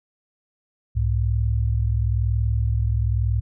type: tone pair together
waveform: sine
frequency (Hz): 66 / 106.99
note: C2 / A2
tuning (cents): +16 / -48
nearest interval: minor sixth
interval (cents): 836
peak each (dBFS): -21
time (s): 0.95-3.41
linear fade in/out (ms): 20
effects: none